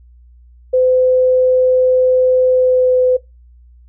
sine tone with pitch glide, 510 to 506.2 Hz, C5 to B4, -44 to +43 cents, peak -9 dBFS, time 0.73-3.17 s, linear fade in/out 10 ms, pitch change -13 cents, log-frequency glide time 2.49-2.99 s, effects noise-tail reverb RT60 0.2 s tail -20 dB re dry + added 60 Hz sine -41 dBFS peak until 3.88 s

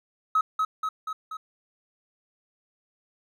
triangle tone with echo, 1279 Hz, D#6, 47 cents sharp, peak -15 dBFS, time 0.35-0.41 s, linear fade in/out 5 ms, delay 240 ms, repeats 4, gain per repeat -4 dB, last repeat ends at 1.37 s, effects tanh soft clip ceiling -16 dBFS

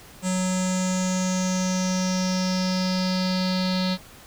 square tone with low-pass filter sweep, 185 Hz, F#3, in tune, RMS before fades -24 dBFS, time 0.22-3.98 s, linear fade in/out 50 ms, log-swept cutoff 7900 to 4200 Hz, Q 6.4, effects pink hiss -47 dBFS RMS until 4.26 s

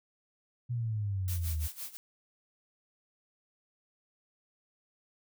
sine exponential sweep, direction down, 123.47 to 74.5 Hz, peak -30 dBFS, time 0.69-1.68 s, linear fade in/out 20 ms
blue noise with tremolo, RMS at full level -39 dBFS, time 1.28-1.97 s, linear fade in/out 0 ms, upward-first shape sine, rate 5.9 Hz, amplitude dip 85%
effects none

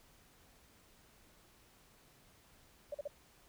sine tone bursts, 581 Hz, D5, 19 cents flat, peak -37 dBFS, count 3, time 2.92-3.077 s, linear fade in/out 5 ms, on 25 ms, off 41 ms, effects pink hiss -65 dBFS RMS until 3.48 s

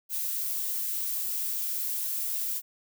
violet noise, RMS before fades -31 dBFS, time 0.09-2.62 s, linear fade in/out 50 ms, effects none

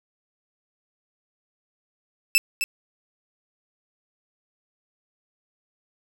sawtooth tone with echo, 2637 Hz, E7, in tune, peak -11 dBFS, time 2.35-2.38 s, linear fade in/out 0 ms, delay 260 ms, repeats 1, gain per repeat -8 dB, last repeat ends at 2.64 s, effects none

